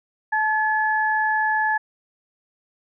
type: tone pair together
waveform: sine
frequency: 867.7 / 1710 Hz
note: A5 / A6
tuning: -24 / -50 cents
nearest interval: octave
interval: 1174 cents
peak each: -21 dBFS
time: 0.32-1.78 s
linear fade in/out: 10 ms
effects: none